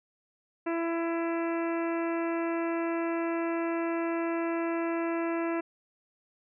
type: harmonic tone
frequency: 334.1 Hz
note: E4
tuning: 23 cents sharp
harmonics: 1 / 2 / 3 / 4 / 5 / 6 / 7 / 8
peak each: -29 / -35 / -39 / -41 / -43 / -45 / -46 / -47 dBFS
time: 0.66-5.61 s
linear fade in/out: 10 ms
effects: none